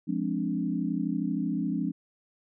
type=chord; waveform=sine; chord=D half-diminished seventh; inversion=first; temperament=equal; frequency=174.61 / 207.7 / 261.6 / 293.7 Hz; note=F3 / Ab3 / C4 / D4; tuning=0 / 0 / 0 / 0 cents; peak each=-32 dBFS; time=0.07-1.92 s; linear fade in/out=20 ms; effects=none